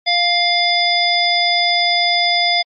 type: harmonic tone with a mistuned harmonic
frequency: 700 Hz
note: F5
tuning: 4 cents sharp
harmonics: 1 / 3 / 5 / 7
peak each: -18 / -18 / -18 / -18 dBFS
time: 0.06-2.63 s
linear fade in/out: 20 ms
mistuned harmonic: 7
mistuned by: +16 cents
effects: MP3 48 kbps